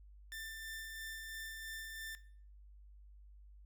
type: tone with tremolo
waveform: sawtooth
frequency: 1782 Hz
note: A6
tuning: 22 cents sharp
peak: -40 dBFS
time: 0.32-2.15 s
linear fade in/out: 0 ms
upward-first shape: sine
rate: 3 Hz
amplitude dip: 30%
effects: noise-tail reverb RT60 0.5 s tail -17 dB re dry + added 50 Hz sine -55 dBFS peak until 3.65 s